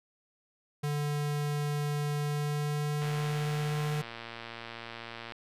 square tone with pitch glide, 146.83 to 149.74 Hz, D3 to D3, 0 to +34 cents, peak -30 dBFS, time 0.83-4.02 s, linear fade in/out 10 ms, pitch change +34 cents, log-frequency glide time 2.18-3.86 s
click train, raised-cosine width 0.3 ms, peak -25 dBFS, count 268, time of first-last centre 3.02-5.322 s, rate 116 Hz
effects resampled to 32000 Hz

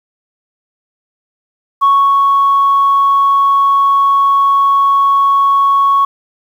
sine tone with ADSR envelope, 1108.7 Hz, C#6, in tune, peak -4 dBFS, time 1.81-6.05 s, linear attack 23 ms, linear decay 290 ms, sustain -2 dB, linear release 4 ms, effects tanh soft clip ceiling -3 dBFS + 7-bit

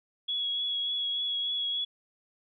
sine tone with vibrato, 3352 Hz, G#7, 15 cents sharp, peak -28 dBFS, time 0.28-1.85 s, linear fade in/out 10 ms, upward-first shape triangle, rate 3.4 Hz, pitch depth 20 cents each way, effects none

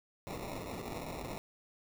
blue noise with sample-and-hold, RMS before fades -42 dBFS, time 0.27-1.38 s, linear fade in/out 0 ms, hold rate 1575 Hz, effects none

